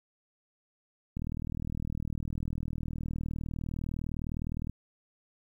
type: click train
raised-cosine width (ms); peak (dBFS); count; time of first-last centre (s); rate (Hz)
5; -23; 141; 1.17-4.696; 39.7
effects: 10-bit